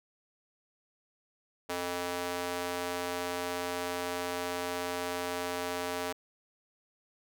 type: tone with high-pass filter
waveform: square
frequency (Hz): 88.4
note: F2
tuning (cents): +22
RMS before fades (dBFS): -35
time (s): 1.69-6.13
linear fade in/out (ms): 10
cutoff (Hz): 470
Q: 0.97
effects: none